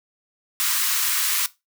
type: high-pass noise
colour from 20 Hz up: white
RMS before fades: -22 dBFS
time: 0.6-1.46 s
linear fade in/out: 0 ms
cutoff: 1000 Hz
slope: 48 dB/octave
effects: noise-tail reverb RT60 0.2 s tail -17 dB re dry